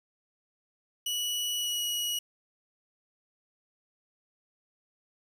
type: tone with pitch glide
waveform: sawtooth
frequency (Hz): 2940 to 2910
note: F#7 to F#7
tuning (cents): -12 to -29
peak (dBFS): -26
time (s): 1.06-2.19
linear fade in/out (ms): 5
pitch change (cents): -17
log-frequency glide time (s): 1.57-1.81
effects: 9-bit